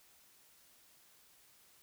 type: silence
effects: white hiss -65 dBFS RMS until 1.82 s